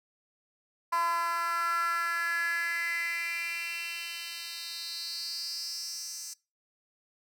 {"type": "tone with high-pass filter sweep", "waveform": "10% pulse", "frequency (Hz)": 338.5, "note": "E4", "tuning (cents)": 46, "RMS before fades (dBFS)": -33, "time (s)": [0.92, 6.34], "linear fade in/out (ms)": 10, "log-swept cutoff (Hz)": [1000, 6500], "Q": 5.6, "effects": ["noise-tail reverb RT60 0.3 s tail -24 dB re dry"]}